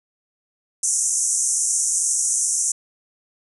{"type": "band-pass noise", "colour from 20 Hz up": "pink", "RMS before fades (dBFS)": -21, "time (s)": [0.83, 2.72], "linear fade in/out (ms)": 5, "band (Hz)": [5900, 10000], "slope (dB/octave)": 96, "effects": []}